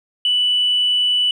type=tone; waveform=sine; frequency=2970 Hz; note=F#7; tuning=6 cents sharp; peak=-13 dBFS; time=0.25-1.31 s; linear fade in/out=2 ms; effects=tanh soft clip ceiling -9 dBFS